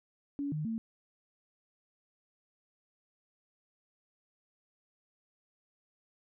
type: tone with pitch steps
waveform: sine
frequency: 283.6 / 152.7 / 225.2 Hz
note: C#4 / D#3 / A3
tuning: +40 / -32 / +40 cents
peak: -32 dBFS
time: 0.39-0.78 s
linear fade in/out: 0 ms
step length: 130 ms
effects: none